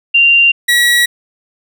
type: tone pair in turn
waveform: sine / 30% pulse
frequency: 2776 / 1922.9 Hz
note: F7 / B6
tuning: -11 / -47 cents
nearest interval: tritone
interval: 636 cents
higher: first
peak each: -5 dBFS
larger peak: neither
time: 0.14-0.52 / 0.68-1.06 s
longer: neither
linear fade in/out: 10 ms
effects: none